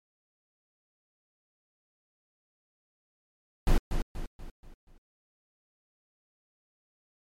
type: noise with echo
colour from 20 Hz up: brown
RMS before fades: -20 dBFS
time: 3.67-3.78 s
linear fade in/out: 2 ms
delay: 240 ms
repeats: 5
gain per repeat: -7 dB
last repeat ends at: 4.98 s
effects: MP3 64 kbps